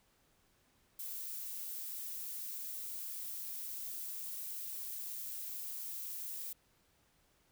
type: noise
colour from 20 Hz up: violet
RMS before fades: -43 dBFS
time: 0.99-6.53 s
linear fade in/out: 5 ms
effects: pink hiss -72 dBFS RMS until 7.51 s